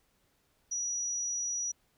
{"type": "tone with amplitude modulation", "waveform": "sine", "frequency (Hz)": 5830, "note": "F#8", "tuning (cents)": -26, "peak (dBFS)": -30, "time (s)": [0.71, 1.72], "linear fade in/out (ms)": 10, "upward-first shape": "sine", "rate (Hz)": 255, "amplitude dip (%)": 25, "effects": ["pink hiss -72 dBFS RMS until 1.97 s"]}